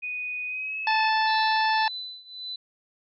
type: tone with pitch glide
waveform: sine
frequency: 2484 to 2582 Hz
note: D#7 to E7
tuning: -3 to -37 cents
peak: -29 dBFS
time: 0.02-1.1 s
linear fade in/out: 20 ms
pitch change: +66 cents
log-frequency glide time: 0.46-0.78 s
type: harmonic tone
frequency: 877 Hz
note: A5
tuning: 6 cents flat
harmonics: 1 / 2 / 3 / 4 / 5 / 6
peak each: -22 / -27 / -32 / -35 / -34 / -36 dBFS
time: 0.87-1.88 s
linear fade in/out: 2 ms
type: tone with tremolo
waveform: sine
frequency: 4003 Hz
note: B7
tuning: 23 cents sharp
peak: -31 dBFS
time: 1.27-2.56 s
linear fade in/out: 5 ms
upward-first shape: triangle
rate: 1.8 Hz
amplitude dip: 90%
effects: none